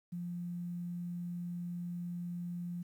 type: tone with quantisation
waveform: sine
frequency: 174.8 Hz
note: F3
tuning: 2 cents sharp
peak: -37 dBFS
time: 0.12-2.83 s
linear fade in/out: 10 ms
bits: 11
effects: none